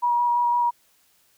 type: tone with vibrato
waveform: sine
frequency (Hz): 960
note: B5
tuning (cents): -49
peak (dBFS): -18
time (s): 0.02-0.71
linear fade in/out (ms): 20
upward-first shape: square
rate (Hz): 5.9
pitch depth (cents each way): 10
effects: white hiss -62 dBFS RMS until 1.37 s